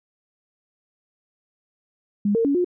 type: tone with pitch steps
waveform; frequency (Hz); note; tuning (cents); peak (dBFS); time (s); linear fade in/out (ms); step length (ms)
sine; 204.2 / 457.1 / 281.5 / 357; G#3 / A#4 / C#4 / F4; -29 / -34 / +27 / +38; -17; 2.25-2.646; 5; 99
effects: none